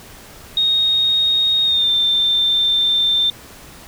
sine tone with pitch glide, 3729 to 3577 Hz, A#7 to A7, 0 to +28 cents, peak -13 dBFS, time 0.57-3.3 s, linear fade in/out 2 ms, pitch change -72 cents, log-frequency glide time 1.64-1.9 s, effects pink hiss -40 dBFS RMS until 3.87 s

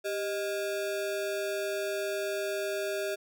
square ring-modulated tone, 509 Hz, C5, 48 cents flat, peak -28 dBFS, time 0.04-3.16 s, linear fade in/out 20 ms, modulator 114 Hz, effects none

